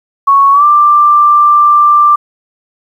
sine tone with pitch glide, 1108.7 to 1181.4 Hz, C#6 to D6, 0 to +10 cents, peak -3 dBFS, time 0.27-2.16 s, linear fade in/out 10 ms, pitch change +110 cents, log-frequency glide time 0.52-0.64 s, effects 7-bit

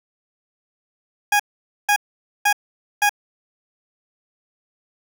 20% pulse tone bursts, 824 Hz, G#5, 14 cents flat, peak -9 dBFS, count 4, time 1.32-3.094 s, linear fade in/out 5 ms, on 76 ms, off 490 ms, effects none

